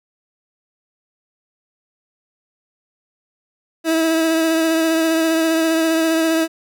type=tone with vibrato; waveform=30% pulse; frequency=324.1 Hz; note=E4; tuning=29 cents flat; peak=-12 dBFS; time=3.84-6.48 s; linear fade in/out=50 ms; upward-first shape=triangle; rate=15 Hz; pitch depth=26 cents each way; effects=none